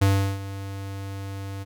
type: tone with ADSR envelope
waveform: square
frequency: 98 Hz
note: G2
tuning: in tune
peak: -16 dBFS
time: 0.01-1.65 s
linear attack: 11 ms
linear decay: 360 ms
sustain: -16 dB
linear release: 29 ms
effects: none